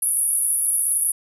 pink band-pass noise, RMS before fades -21 dBFS, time 0.02-1.12 s, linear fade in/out 5 ms, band 10000 to 11000 Hz, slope 96 dB/octave, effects none

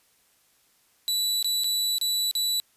sawtooth tone with dropouts, 3951 Hz, B7, in tune, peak -20 dBFS, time 1.08-2.6 s, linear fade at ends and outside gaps 0 ms, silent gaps 1.427-1.445 / 1.636-1.643 / 1.983-2.013 / 2.312-2.352 s, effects white hiss -64 dBFS RMS until 2.76 s + resampled to 32000 Hz

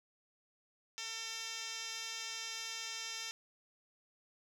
10% pulse tone with band-pass filter, 450.8 Hz, A4, 42 cents sharp, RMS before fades -43 dBFS, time 0.98-3.31 s, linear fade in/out 0 ms, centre 4700 Hz, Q 6.2, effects none

